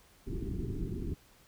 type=low-pass noise; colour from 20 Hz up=pink; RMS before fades=-36 dBFS; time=0.26-1.15 s; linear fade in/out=20 ms; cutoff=410 Hz; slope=96 dB/octave; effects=pink hiss -62 dBFS RMS until 1.47 s